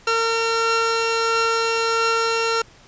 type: tone pair together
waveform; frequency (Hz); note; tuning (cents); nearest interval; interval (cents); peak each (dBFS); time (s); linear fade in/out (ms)
sawtooth; 456.3 / 1367.4; A#4 / F6; -37 / -37; octave + perfect fifth; 1900; -17; 0.07-2.62; 5
effects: pink hiss -49 dBFS RMS until 2.87 s + resampled to 16000 Hz